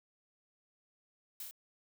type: noise with echo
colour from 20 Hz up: blue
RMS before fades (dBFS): -43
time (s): 1.4-1.43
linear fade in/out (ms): 2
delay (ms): 27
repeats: 3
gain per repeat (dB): -2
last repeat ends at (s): 1.511
effects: none